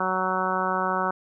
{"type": "harmonic tone", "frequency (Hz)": 186.4, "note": "F#3", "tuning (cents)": 13, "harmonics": [1, 2, 3, 4, 5, 6, 7, 8], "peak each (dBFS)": [-33, -33, -32, -31, -29, -30, -29, -32], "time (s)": [0, 1.11], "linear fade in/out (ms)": 5, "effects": []}